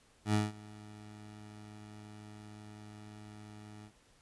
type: tone with ADSR envelope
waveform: 20% pulse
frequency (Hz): 105.6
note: G#2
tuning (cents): +29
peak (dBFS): -21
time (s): 0.25-3.92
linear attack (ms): 89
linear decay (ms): 180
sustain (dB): -23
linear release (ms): 72
effects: pink hiss -66 dBFS RMS until 4.21 s + resampled to 24000 Hz